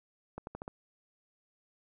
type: accelerating click train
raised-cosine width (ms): 1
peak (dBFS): -26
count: 5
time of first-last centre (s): 0.38-0.679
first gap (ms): 91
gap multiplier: 0.87
effects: none